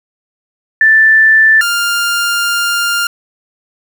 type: tone pair in turn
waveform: sine / sawtooth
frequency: 1765 / 1400.9 Hz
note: A6 / F6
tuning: +5 / +5 cents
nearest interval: major third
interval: 400 cents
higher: first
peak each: -4 / -8 dBFS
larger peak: first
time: 0.81-1.61 / 1.61-3.07 s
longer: second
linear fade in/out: 2 ms
effects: 7-bit